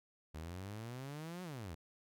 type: exponential two-way sweep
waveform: sawtooth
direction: up then down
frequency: 75.5 to 186.5 to 75.5 Hz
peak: -40 dBFS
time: 0.34-1.75 s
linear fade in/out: 10 ms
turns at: 1.43 s
effects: none